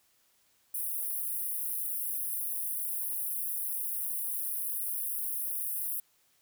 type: high-pass noise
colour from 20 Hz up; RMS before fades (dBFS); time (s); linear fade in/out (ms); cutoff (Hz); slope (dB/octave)
white; -34; 0.74-6; 5; 9500; 96
effects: white hiss -69 dBFS RMS until 6.41 s